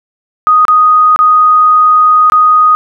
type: tone with dropouts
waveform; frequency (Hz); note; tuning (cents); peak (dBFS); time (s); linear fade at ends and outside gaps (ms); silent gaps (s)
sine; 1244.5; D#6; 0; -3; 0.47-2.75; 0; 0.652-0.682 / 1.161-1.19 / 2.299-2.321
effects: none